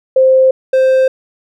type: tone pair in turn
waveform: sine / triangle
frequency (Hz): 523.3 / 523.3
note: C5 / C5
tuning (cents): 0 / 0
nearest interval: unison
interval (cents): 0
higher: neither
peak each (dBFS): -5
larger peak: neither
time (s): 0.16-0.51 / 0.73-1.08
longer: neither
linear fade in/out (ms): 5
effects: none